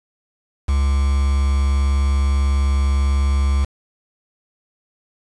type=tone with quantisation; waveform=triangle; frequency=69.2 Hz; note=C#2; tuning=2 cents flat; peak=-12 dBFS; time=0.68-3.65 s; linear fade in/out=10 ms; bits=5; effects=resampled to 22050 Hz